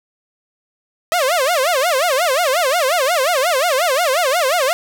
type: tone with vibrato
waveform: sawtooth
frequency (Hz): 608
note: D#5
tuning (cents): -40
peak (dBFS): -10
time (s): 1.12-4.73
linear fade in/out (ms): 0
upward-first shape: sine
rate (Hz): 5.6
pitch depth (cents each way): 300
effects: none